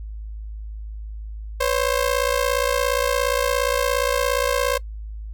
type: ring-modulated tone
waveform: sawtooth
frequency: 529 Hz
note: C5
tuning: 19 cents sharp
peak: -12 dBFS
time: 1.6-4.78 s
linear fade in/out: 10 ms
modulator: 28.6 Hz
effects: noise-tail reverb RT60 0.1 s tail -22 dB re dry + added 53 Hz sine -30 dBFS peak until 5.33 s